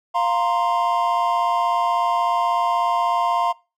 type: chord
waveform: triangle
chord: F suspended fourth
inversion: none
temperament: just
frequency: 698.5 / 931.3 / 1047.7 Hz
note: F5 / Bb5 / C6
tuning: 0 / -2 / +2 cents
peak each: -20 dBFS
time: 0.14-3.53 s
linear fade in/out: 20 ms
effects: noise-tail reverb RT60 0.3 s tail -23 dB re dry